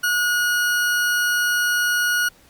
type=tone; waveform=40% pulse; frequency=1450 Hz; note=F#6; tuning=35 cents flat; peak=-17 dBFS; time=0.03-2.29 s; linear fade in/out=10 ms; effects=pink hiss -53 dBFS RMS until 2.49 s + Opus 48 kbps